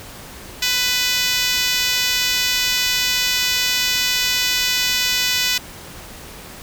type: tone with high-pass filter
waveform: 5% pulse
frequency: 497.5 Hz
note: B4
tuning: 13 cents sharp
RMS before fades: -19 dBFS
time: 0.62-5.58 s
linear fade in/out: 5 ms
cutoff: 2100 Hz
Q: 0.91
effects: pink hiss -37 dBFS RMS until 6.62 s